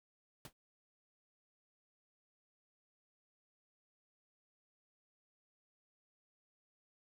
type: noise with exponential decay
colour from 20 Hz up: pink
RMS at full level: -45 dBFS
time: 0.45-0.53 s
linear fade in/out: 2 ms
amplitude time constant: 17 ms
effects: none